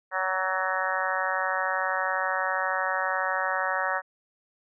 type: harmonic tone with a mistuned harmonic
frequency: 187.6 Hz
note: F#3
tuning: 24 cents sharp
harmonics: 3 / 4 / 5 / 6 / 7 / 8 / 9 / 10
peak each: -33 / -33 / -33 / -33 / -33 / -33 / -33 / -33 dBFS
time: 0.11-4.02 s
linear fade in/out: 50 ms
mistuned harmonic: 10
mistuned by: -24 cents
effects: none